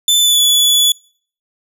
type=tone with pitch glide; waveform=sawtooth; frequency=3520 to 3428 Hz; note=A7 to A7; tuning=0 to -46 cents; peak=-6 dBFS; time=0.08-0.92 s; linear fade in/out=2 ms; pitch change=-46 cents; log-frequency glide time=0.2-0.42 s; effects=noise-tail reverb RT60 0.5 s tail -25 dB re dry